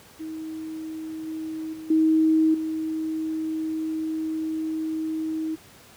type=tone with level steps; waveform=sine; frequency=317.1 Hz; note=D#4; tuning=33 cents sharp; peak=-31 / -29 / -35 / -16 / -25 dBFS; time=0.19-5.56 s; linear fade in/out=20 ms; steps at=1.27 / 1.73 / 1.9 / 2.54 s; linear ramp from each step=5 ms; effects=pink hiss -50 dBFS RMS until 5.96 s + high-pass 80 Hz 12 dB/octave